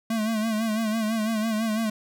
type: tone with vibrato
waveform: square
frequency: 220 Hz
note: A3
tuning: in tune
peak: -24 dBFS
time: 0.1-1.9 s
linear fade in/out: 5 ms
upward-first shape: sine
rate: 6 Hz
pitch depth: 64 cents each way
effects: none